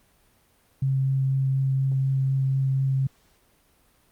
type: tone with vibrato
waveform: sine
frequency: 134.2 Hz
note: C3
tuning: 44 cents sharp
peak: -20 dBFS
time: 0.82-3.07 s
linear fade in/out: 5 ms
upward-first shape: triangle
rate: 4.1 Hz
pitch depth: 9 cents each way
effects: pink hiss -62 dBFS RMS until 4.11 s + Opus 32 kbps